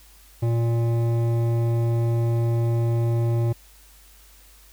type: tone with hard clipping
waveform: triangle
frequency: 116.54 Hz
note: A#2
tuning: in tune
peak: -21 dBFS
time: 0.42-3.53 s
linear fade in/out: 10 ms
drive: 16 dB
effects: added 50 Hz sine -51 dBFS peak until 4.72 s + white hiss -53 dBFS RMS until 4.72 s